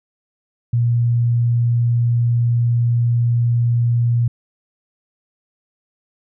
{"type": "tone", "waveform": "sine", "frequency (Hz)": 118.8, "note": "A#2", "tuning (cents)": 33, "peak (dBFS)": -13, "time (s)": [0.73, 4.28], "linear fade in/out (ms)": 5, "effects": []}